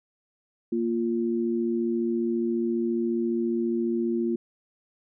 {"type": "tone pair together", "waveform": "sine", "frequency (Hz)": [233.1, 347.7], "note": ["A#3", "F4"], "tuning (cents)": [0, -8], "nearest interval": "perfect fifth", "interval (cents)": 692, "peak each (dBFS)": -26, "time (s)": [0.72, 4.36], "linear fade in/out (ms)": 5, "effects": []}